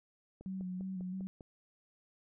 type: click train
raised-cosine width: 2 ms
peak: -37 dBFS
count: 6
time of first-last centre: 0.41-1.408 s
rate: 5.01 Hz
type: tone with vibrato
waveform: sine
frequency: 186.2 Hz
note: F#3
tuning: 11 cents sharp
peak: -37 dBFS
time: 0.46-1.27 s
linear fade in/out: 0 ms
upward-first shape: square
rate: 3 Hz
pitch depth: 31 cents each way
effects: none